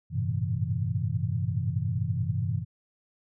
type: tone cluster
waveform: sine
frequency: 95.2 / 106.6 / 116.1 / 131.1 / 162.9 Hz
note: F#2 / G#2 / A#2 / C3 / E3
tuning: +50 / +46 / -7 / +4 / -20 cents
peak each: -31 / -33 / -32 / -32 / -33 dBFS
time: 0.1-2.65 s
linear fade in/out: 50 ms
effects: none